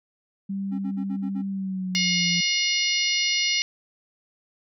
sine tone with pitch glide, 196 to 174.62 Hz, G3 to F3, 0 to 0 cents, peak -26 dBFS, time 0.49-2.41 s, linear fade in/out 10 ms, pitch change -200 cents, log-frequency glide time 1.49-2.27 s
triangle tone bursts, 269.4 Hz, C#4, 49 cents flat, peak -27 dBFS, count 6, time 0.71-1.426 s, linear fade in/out 20 ms, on 81 ms, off 46 ms
harmonic tone, 716 Hz, F5, 43 cents sharp, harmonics 3 / 4 / 5 / 6 / 7 / 8, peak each -26 / -27 / -32 / -29 / -28 / -29 dBFS, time 1.95-3.62 s, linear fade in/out 0 ms
effects none

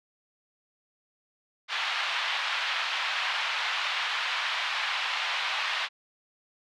white band-pass noise, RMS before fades -30 dBFS, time 1.68-5.89 s, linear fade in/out 50 ms, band 820 to 3500 Hz, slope 24 dB/octave, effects none

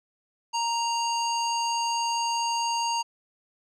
square tone with low-pass filter, 932.3 Hz, A#5, in tune, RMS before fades -27 dBFS, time 0.53-3.03 s, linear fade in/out 20 ms, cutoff 6000 Hz, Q 3, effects none

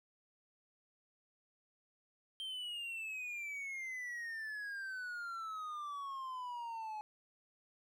triangle exponential sweep, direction down, 3157 to 845 Hz, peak -39 dBFS, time 2.4-7.01 s, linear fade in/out 0 ms, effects none

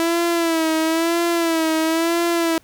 sawtooth tone with vibrato, 329.6 Hz, E4, in tune, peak -13 dBFS, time 0-2.58 s, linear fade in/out 0 ms, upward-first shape sine, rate 1 Hz, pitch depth 62 cents each way, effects pink hiss -55 dBFS RMS until 2.63 s

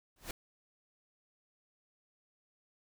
pink noise with exponential growth, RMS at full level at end -36 dBFS, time 0.16-0.31 s, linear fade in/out 2 ms, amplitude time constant 32 ms, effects none

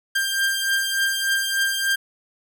sawtooth beating tone pair, 1589 / 1592.4 Hz, G6 / G6, +23 / +27 cents, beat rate 3.4 Hz, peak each -18 / -22 dBFS, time 0.15-1.96 s, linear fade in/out 10 ms, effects none

